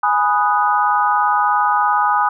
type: chord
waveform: sine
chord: G# minor seventh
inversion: none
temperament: equal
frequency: 830.6 / 987.8 / 1244.5 / 1480 Hz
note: G#5 / B5 / D#6 / F#6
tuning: 0 / 0 / 0 / 0 cents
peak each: -17 / -19 / -17 / -23 dBFS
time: 0.03-2.29 s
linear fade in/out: 5 ms
effects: none